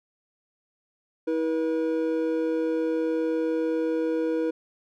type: tone pair together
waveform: triangle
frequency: 322.2 / 482.8 Hz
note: E4 / B4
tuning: -39 / -39 cents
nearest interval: perfect fifth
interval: 700 cents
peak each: -24 dBFS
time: 1.27-4.51 s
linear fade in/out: 10 ms
effects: none